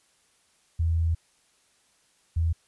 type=tone pair in turn; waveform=sine; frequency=82.41 / 82.41 Hz; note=E2 / E2; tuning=0 / 0 cents; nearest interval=unison; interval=0 cents; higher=neither; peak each=-21 dBFS; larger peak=neither; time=0.79-1.15 / 2.36-2.53 s; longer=first; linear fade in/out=10 ms; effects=white hiss -65 dBFS RMS until 2.67 s + resampled to 24000 Hz